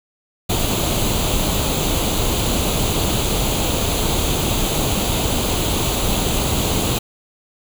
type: noise with comb filter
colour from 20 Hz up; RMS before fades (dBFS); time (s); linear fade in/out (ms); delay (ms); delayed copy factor
pink; -19; 0.49-6.99; 10; 0.28; +0.65
effects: none